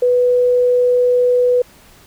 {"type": "tone", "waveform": "sine", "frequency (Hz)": 493.9, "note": "B4", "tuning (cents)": 0, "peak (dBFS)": -10, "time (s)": [0.02, 1.62], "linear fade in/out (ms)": 5, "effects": ["pink hiss -46 dBFS RMS until 2.06 s"]}